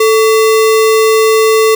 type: tone with sample-and-hold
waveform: sine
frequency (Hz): 440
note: A4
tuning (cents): 0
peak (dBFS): -5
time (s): 0-1.75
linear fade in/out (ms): 5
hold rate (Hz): 1575
effects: none